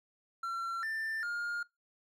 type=tone with pitch steps; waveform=triangle; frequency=1359 / 1782 / 1416 Hz; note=F6 / A6 / F6; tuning=-48 / +22 / +23 cents; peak=-32 dBFS; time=0.43-1.63 s; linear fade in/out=5 ms; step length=400 ms; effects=noise-tail reverb RT60 0.2 s tail -22 dB re dry